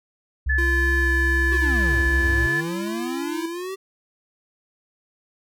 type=tone with vibrato; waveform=sine; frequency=65.9 Hz; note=C2; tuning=13 cents sharp; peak=-20 dBFS; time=0.46-2.47 s; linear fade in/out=10 ms; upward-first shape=triangle; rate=2.7 Hz; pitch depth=25 cents each way
type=tone; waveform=sine; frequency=1732 Hz; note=A6; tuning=28 cents flat; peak=-20 dBFS; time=0.49-2.61 s; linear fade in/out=10 ms
type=tone with pitch glide; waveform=square; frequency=342.4 to 338.3 Hz; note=F4 to E4; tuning=-34 to +45 cents; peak=-28 dBFS; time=0.58-3.46 s; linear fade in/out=5 ms; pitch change=-21 cents; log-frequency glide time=1.02-1.11 s
type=linear two-way sweep; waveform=square; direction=down then up; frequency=390.3 to 46.25 to 390.3 Hz; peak=-29 dBFS; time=1.51-3.76 s; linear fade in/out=20 ms; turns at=2.07 s
effects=none